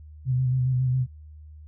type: tone with vibrato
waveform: sine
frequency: 128.1 Hz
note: C3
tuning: 36 cents flat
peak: -20 dBFS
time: 0.25-1.07 s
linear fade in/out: 50 ms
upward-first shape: square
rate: 7.3 Hz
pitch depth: 29 cents each way
effects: added 76 Hz sine -42 dBFS peak until 1.67 s